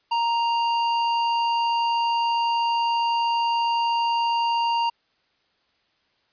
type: tone with hard clipping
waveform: sine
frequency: 932.3 Hz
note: A#5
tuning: in tune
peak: -22 dBFS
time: 0.11-4.9 s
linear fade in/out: 10 ms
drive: 17 dB
effects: white hiss -67 dBFS RMS until 6.32 s + resampled to 11025 Hz